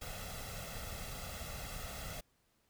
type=noise with comb filter; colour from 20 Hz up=pink; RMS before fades=-44 dBFS; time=0.01-2.21 s; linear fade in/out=10 ms; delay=1.5 ms; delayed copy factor=+0.7; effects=pink hiss -75 dBFS RMS until 2.69 s